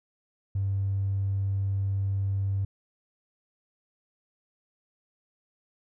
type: tone with tanh clipping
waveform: triangle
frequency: 98 Hz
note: G2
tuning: in tune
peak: -24 dBFS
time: 0.55-2.65 s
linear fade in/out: 5 ms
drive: 1 dB
effects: none